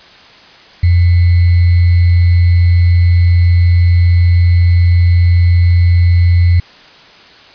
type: tone with sample-and-hold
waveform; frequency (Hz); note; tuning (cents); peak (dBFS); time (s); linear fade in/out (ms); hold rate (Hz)
sine; 87.31; F2; 0; -5; 0.83-6.6; 5; 2100
effects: white hiss -39 dBFS RMS until 7.54 s + resampled to 11025 Hz